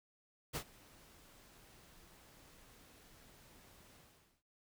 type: noise with ADSR envelope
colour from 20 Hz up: pink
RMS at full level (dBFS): -39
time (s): 0.53-4.43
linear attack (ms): 28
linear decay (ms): 76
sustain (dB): -23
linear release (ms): 490
effects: none